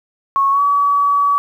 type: tone with pitch glide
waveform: sine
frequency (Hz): 1100 to 1138.8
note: C#6 to C#6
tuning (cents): -14 to +46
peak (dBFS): -11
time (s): 0.36-1.38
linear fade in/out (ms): 0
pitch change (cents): +60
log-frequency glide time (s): 0.51-0.61
effects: 8-bit